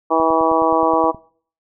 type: harmonic tone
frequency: 162.1 Hz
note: E3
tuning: 29 cents flat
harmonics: 2 / 3 / 4 / 5 / 6 / 7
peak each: -20 / -20 / -20 / -20 / -20 / -20 dBFS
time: 0.1-1.12 s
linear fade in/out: 20 ms
type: click train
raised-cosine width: 3 ms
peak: -23 dBFS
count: 10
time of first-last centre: 0.2-1.146 s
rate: 9.51 Hz
effects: noise-tail reverb RT60 0.5 s tail -22 dB re dry